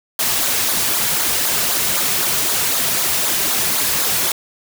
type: noise with flanger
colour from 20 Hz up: white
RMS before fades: -18 dBFS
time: 0.19-4.32 s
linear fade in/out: 2 ms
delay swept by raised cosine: 0.35 to 3.85 ms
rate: 3.9 Hz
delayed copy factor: -0.6
effects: none